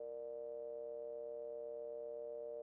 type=ring-modulated tone; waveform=triangle; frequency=63.9 Hz; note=C2; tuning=40 cents flat; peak=-39 dBFS; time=0-2.62 s; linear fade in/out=5 ms; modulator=530 Hz; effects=none